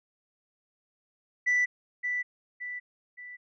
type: tone with echo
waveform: sine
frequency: 1975.5 Hz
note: B6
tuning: in tune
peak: -20 dBFS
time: 1.46-1.66 s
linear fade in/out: 20 ms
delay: 570 ms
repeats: 3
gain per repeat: -7 dB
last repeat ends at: 3.37 s
effects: tanh soft clip ceiling -20 dBFS